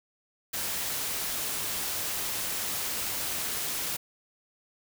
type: noise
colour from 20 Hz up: white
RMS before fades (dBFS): -32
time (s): 0.53-3.97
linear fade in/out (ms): 10
effects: none